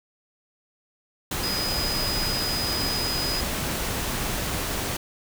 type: tone in noise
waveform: sine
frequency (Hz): 4978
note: D#8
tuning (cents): 0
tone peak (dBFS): -27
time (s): 1.43-3.41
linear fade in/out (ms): 5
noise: pink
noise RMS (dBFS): -28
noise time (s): 1.31-4.97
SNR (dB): -2
effects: none